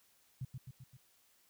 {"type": "tone with echo", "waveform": "sine", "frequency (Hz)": 128.7, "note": "C3", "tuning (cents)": -28, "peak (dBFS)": -37, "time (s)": [0.41, 0.45], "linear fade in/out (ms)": 5, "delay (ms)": 130, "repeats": 4, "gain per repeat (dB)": -4, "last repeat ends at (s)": 0.97, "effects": ["white hiss -70 dBFS RMS until 1.49 s"]}